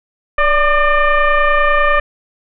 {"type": "tone with frequency modulation", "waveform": "sine", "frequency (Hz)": 610, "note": "D#5", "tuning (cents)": -34, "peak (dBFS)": -9, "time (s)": [0.38, 2], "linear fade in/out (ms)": 5, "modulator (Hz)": 595, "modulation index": 2.5, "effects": []}